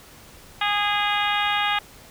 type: harmonic tone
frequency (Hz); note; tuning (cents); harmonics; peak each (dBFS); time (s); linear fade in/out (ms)
411.6; G#4; -16; 2 / 3 / 4 / 5 / 6 / 7 / 8 / 9; -25 / -27 / -28 / -29 / -30 / -30 / -31 / -32; 0.61-1.79; 5
effects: pink hiss -47 dBFS RMS until 2.1 s